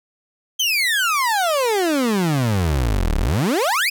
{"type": "exponential two-way sweep", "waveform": "30% pulse", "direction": "down then up", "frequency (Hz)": [3203, 33.62, 2630], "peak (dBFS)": -14, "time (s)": [0.59, 3.9], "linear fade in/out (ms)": 10, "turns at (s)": 3.17, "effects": []}